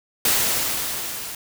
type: noise with level ramp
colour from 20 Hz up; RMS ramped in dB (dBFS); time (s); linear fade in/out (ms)
white; -18 to -33; 0.25-1.35; 2
effects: none